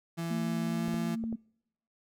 35% pulse tone with pitch glide, 167.4 to 169.54 Hz, E3 to E3, +27 to +49 cents, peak -31 dBFS, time 0.17-1.16 s, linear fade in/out 20 ms, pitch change +22 cents, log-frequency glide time 0.64-0.89 s
sine tone, 226.4 Hz, A3, 50 cents sharp, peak -31 dBFS, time 0.3-1.36 s, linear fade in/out 10 ms
clicks, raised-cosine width 2 ms, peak -28 dBFS, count 4, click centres 0.882 / 0.942 / 1.239 / 1.327 s
effects noise-tail reverb RT60 0.8 s tail -26 dB re dry

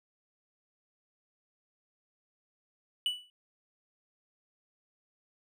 triangle tone with exponential decay, 2960 Hz, F#7, in tune, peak -23 dBFS, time 3.06-3.3 s, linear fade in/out 1 ms, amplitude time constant 51 ms, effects none

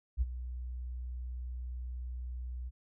sine tone with ADSR envelope, 61.74 Hz, B1, in tune, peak -24 dBFS, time 0.17-2.71 s, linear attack 44 ms, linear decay 30 ms, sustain -13 dB, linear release 34 ms, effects none

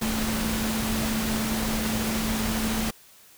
sine tone in noise, 220.3 Hz, A3, 2 cents sharp, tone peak -27 dBFS, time 0.01-2.91 s, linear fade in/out 10 ms, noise pink, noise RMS -29 dBFS, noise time 0.01-2.91 s, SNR -1 dB, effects white hiss -53 dBFS RMS until 3.37 s

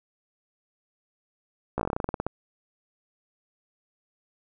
slowing click train, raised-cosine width 1 ms, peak -13 dBFS, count 15, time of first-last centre 1.78-2.266 s, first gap 15 ms, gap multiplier 1.12, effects none

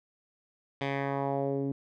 10% pulse tone with low-pass filter sweep, 138.59 Hz, C#3, in tune, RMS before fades -31 dBFS, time 0.81-1.72 s, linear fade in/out 2 ms, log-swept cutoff 3100 to 280 Hz, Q 1.9, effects none

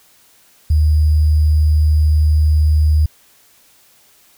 sine tone with sample-and-hold, 76.5 Hz, D#2, 29 cents flat, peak -9 dBFS, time 0.7-3.06 s, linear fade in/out 5 ms, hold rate 4900 Hz, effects white hiss -51 dBFS RMS until 4.37 s

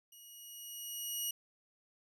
10% pulse tone with level ramp, 2900 Hz, F#7, 35 cents flat, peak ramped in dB -47 to -26 dBFS, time 0.12-1.31 s, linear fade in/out 5 ms, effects none

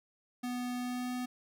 square tone with pitch glide, 246.9 to 249.2 Hz, B3 to B3, 0 to +16 cents, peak -35 dBFS, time 0.43-1.26 s, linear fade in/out 10 ms, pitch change +16 cents, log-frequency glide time 0.76-1.13 s, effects none

